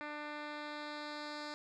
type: tone with low-pass filter sweep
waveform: 10% pulse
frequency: 297.7 Hz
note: D4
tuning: 24 cents sharp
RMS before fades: -44 dBFS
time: 0.01-1.54 s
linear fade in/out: 0 ms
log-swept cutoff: 2600 to 5000 Hz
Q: 2
effects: none